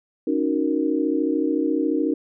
sine chord, D# minor seventh, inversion third, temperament equal, 277.2 / 311.1 / 370 / 466.2 Hz, C#4 / D#4 / F#4 / A#4, 0 / 0 / 0 / 0 cents, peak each -24 / -22 / -28 / -27 dBFS, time 0.27-2.14 s, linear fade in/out 5 ms, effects none

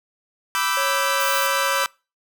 sawtooth chord, E minor seventh, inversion second, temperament equal with one note detuned, 987.8 / 1174.7 / 1318.5 / 1549.1 Hz, B5 / D6 / E6 / G6, 0 / 0 / 0 / -21 cents, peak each -22 dBFS, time 0.55-1.86 s, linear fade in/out 0 ms
square tone, 550 Hz, C#5, 14 cents flat, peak -27 dBFS, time 0.77-1.84 s, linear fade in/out 2 ms
violet noise, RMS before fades -29 dBFS, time 1.2-1.47 s, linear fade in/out 2 ms
effects noise-tail reverb RT60 0.3 s tail -24 dB re dry

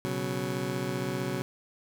20% pulse chord, B suspended second, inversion none, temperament just, 123.47 / 138.9 / 185.21 Hz, B2 / C#3 / F#3, 0 / +4 / +2 cents, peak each -30 dBFS, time 0.05-1.42 s, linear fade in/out 0 ms, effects none

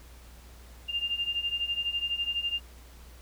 sine beating tone pair, 2794 / 2806 Hz, F7 / F7, 0 / +8 cents, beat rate 12 Hz, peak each -33 / -30 dBFS, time 0.88-2.6 s, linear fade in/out 20 ms, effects added 60 Hz sine -48 dBFS peak until 3.21 s + pink hiss -55 dBFS RMS until 3.21 s

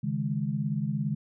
sine chord, C# suspended second, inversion none, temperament just, 138.59 / 155.92 / 207.9 Hz, C#3 / D#3 / G#3, 0 / +4 / +2 cents, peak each -31 dBFS, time 0.03-1.15 s, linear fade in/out 10 ms, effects none

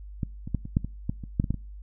clicks, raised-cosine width 5 ms, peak -15 / -22 / -13 / -23 / -9 / -20 / -14 / -24 / -9 / -16 / -13 / -20 dBFS, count 12, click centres 0.232 / 0.475 / 0.547 / 0.654 / 0.769 / 0.846 / 1.095 / 1.238 / 1.399 / 1.442 / 1.506 / 1.543 s, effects noise-tail reverb RT60 0.4 s tail -26 dB re dry + added 50 Hz sine -39 dBFS peak until 1.82 s

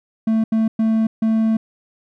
triangle tone bursts at uneven times, 222 Hz, A3, 16 cents sharp, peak -12 dBFS, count 4, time 0.27-0.44 / 0.52-0.68 / 0.79-1.07 / 1.22-1.57 s, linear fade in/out 5 ms, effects none

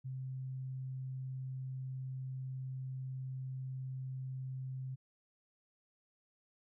sine tone, 130.81 Hz, C3, in tune, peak -39 dBFS, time 0.04-4.96 s, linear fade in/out 20 ms, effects none

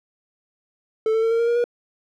triangle tone with pitch steps, 440 / 446.4 / 452.9 / 459.5 / 466.2 / 472.9 / 479.8 Hz, A4 / A4 / A#4 / A#4 / A#4 / A#4 / A#4, 0 / +25 / -50 / -25 / 0 / +25 / +50 cents, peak -15 dBFS, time 1.06-1.641 s, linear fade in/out 2 ms, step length 83 ms, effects none

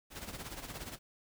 pink noise with tremolo, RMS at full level -42 dBFS, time 0.1-0.99 s, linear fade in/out 50 ms, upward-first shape sine, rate 17 Hz, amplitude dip 65%, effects none

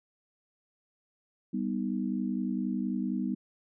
sine chord, G augmented, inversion none, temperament equal, 196 / 246.9 / 311.1 Hz, G3 / B3 / D#4, 0 / 0 / 0 cents, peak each -32 / -32 / -36 dBFS, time 1.53-3.35 s, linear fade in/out 10 ms, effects none

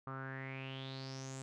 sawtooth tone with low-pass filter sweep, 133.3 Hz, C3, 33 cents sharp, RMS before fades -45 dBFS, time 0.07-1.42 s, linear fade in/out 0 ms, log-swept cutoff 1200 to 7900 Hz, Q 7.3, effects none

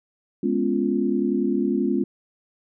sine chord, C# dominant seventh, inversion second, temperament equal, 207.7 / 246.9 / 277.2 / 349.2 Hz, G#3 / B3 / C#4 / E#4, 0 / 0 / 0 / 0 cents, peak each -25 dBFS, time 0.43-2.04 s, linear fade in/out 5 ms, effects none

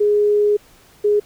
sine tone pair in turn, 415.3 / 415.3 Hz, G#4 / G#4, 0 / 0 cents, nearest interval unison, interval 0 cents, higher neither, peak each -12 dBFS, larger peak neither, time 0-0.57 / 1.04-1.2 s, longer first, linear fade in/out 10 ms, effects pink hiss -50 dBFS RMS until 1.25 s

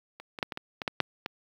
clicks, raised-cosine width 0.3 ms, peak -27 / -22 / -10 / -19 / -19 / -17 / -11 / -6 / -16 dBFS, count 9, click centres 0.2 / 0.388 / 0.428 / 0.522 / 0.574 / 0.818 / 0.878 / 1.003 / 1.261 s, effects high-pass 100 Hz 12 dB/octave + 8-bit

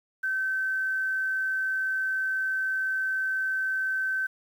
sine tone with quantisation, 1539 Hz, G6, 32 cents flat, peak -25 dBFS, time 0.23-4.27 s, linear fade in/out 10 ms, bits 9, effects none

